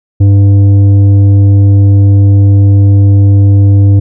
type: tone with tanh clipping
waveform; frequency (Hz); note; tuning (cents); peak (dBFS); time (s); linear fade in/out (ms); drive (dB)
triangle; 99.6; G2; +28; -3; 0.2-4; 10; 12
effects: none